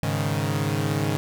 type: chord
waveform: sawtooth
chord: Ab suspended fourth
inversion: none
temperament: equal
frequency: 103.83 / 138.59 / 155.56 Hz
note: Ab2 / Db3 / Eb3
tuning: 0 / 0 / 0 cents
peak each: -23 dBFS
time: 0.03-1.17 s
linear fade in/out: 0 ms
effects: none